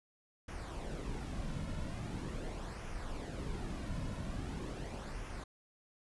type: noise with flanger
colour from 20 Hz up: brown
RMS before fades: -41 dBFS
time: 0.48-5.44 s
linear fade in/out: 5 ms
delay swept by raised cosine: 0.24 to 2.54 ms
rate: 0.42 Hz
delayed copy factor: -0.5
effects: resampled to 24000 Hz